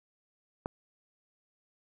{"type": "click", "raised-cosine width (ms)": 1, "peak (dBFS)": -19, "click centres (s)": 0.659, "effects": ["10-bit"]}